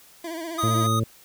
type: tone with vibrato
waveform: 25% pulse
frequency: 330 Hz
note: E4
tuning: 2 cents sharp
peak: -27 dBFS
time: 0.24-0.87 s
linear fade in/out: 5 ms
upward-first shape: sine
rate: 15 Hz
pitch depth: 69 cents each way
type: tone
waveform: square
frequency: 1244.5 Hz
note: D#6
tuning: in tune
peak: -24 dBFS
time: 0.58-1 s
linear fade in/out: 10 ms
type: harmonic tone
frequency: 112.1 Hz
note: A2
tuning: 33 cents sharp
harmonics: 1 / 2 / 3 / 4 / 5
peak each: -22 / -28 / -32 / -34 / -36 dBFS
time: 0.63-1.04 s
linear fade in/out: 5 ms
effects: white hiss -52 dBFS RMS until 1.24 s